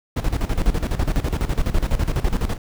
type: noise with tremolo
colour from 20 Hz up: brown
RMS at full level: -18 dBFS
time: 0.16-2.58 s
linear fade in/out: 10 ms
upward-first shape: square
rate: 12 Hz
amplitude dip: 75%
effects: none